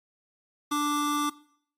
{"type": "tone pair together", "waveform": "square", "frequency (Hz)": [293.7, 1174.8], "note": ["D4", "D6"], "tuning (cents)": [0, 0], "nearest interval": "2 octaves", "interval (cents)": 2400, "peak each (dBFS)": -28, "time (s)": [0.71, 1.3], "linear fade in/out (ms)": 10, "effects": ["noise-tail reverb RT60 0.6 s tail -20 dB re dry", "MP3 64 kbps"]}